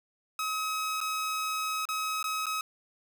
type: tone with dropouts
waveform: sawtooth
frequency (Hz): 1275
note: D#6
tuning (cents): +42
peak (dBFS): -26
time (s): 0.39-2.61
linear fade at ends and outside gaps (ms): 2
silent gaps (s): 1.005-1.012 / 1.854-1.888 / 2.228-2.241 / 2.458-2.466
effects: none